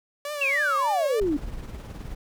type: tone with vibrato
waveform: sawtooth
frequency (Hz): 570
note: C#5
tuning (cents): +48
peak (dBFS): -26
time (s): 0.25-1.2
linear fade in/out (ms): 2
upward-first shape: triangle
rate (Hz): 3.4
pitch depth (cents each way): 100
type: exponential sweep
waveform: sine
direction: down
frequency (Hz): 2794 to 278.4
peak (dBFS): -21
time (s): 0.41-1.37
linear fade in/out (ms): 5
type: noise with tremolo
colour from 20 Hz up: brown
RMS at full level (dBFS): -33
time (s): 1.21-2.15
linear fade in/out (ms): 5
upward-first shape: triangle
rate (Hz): 19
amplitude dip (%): 50
effects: none